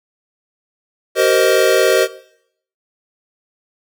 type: chord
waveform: square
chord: C minor seventh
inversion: second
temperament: equal with one note detuned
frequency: 382.4 / 466.2 / 523.3 / 622.3 Hz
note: G4 / Bb4 / C5 / Eb5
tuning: -43 / 0 / 0 / 0 cents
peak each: -17 dBFS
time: 1.15-2.08 s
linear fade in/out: 50 ms
effects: noise-tail reverb RT60 0.7 s tail -18 dB re dry